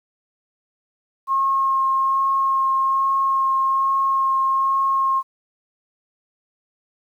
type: tone with vibrato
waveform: sine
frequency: 1076 Hz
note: C6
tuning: 48 cents sharp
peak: -16 dBFS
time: 1.27-5.23 s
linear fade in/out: 50 ms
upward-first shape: sine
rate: 1.2 Hz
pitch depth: 10 cents each way
effects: 9-bit